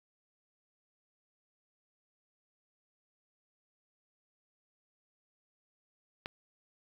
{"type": "click", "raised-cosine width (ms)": 0.3, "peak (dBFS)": -21, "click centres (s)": 6.259, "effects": ["8-bit"]}